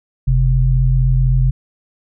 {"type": "tone pair together", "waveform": "sine", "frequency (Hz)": [45.81, 129.9], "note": ["F#1", "C3"], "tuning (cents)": [-17, -12], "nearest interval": "octave + tritone", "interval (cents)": 1805, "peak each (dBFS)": -13, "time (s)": [0.27, 1.51], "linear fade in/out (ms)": 10, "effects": []}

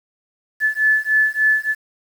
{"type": "beating tone pair", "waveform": "sine", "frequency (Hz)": [1733, 1736.4], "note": ["A6", "A6"], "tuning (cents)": [-27, -23], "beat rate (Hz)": 3.4, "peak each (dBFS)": -17, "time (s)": [0.6, 1.75], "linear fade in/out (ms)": 50, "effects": ["7-bit"]}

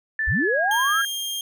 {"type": "tone with pitch glide", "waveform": "sine", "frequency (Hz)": [1760, 1632.7], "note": ["A6", "G#6"], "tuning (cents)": [0, -30], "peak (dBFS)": -21, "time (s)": [0.19, 1.05], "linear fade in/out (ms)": 2, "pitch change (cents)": -130, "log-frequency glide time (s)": [0.39, 0.6]}
{"type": "linear sweep", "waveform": "sine", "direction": "up", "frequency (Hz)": [35.69, 1400], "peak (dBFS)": -21, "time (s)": [0.27, 1.02], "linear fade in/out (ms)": 10}
{"type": "tone", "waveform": "sawtooth", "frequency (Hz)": 3209, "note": "G7", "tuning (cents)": 40, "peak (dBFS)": -23, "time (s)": [0.71, 1.41], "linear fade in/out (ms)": 2}
{"effects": []}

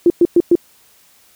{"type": "tone bursts", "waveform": "sine", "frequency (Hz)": 345.8, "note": "F4", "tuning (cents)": -17, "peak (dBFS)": -6, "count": 4, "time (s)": [0.06, 0.554], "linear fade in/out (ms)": 2, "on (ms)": 41, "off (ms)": 110, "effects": ["white hiss -51 dBFS RMS until 1.35 s"]}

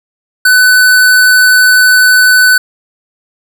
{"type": "tone", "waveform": "square", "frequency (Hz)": 1502, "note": "F#6", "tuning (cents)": 26, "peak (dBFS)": -4, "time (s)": [0.45, 2.58], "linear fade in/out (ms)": 5, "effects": []}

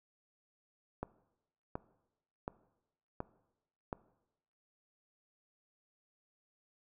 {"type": "click train", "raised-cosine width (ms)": 1, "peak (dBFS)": -23, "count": 5, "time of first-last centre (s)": [1.03, 3.929], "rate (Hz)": 1.38, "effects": ["noise-tail reverb RT60 0.9 s tail -19 dB re dry"]}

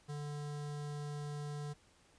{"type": "tone with notch filter", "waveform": "square", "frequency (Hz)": 146.83, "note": "D3", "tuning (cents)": 0, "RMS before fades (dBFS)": -42, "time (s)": [0.08, 1.74], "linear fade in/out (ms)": 20, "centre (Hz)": 2400, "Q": 1.7, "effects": ["pink hiss -67 dBFS RMS until 2.18 s", "resampled to 22050 Hz"]}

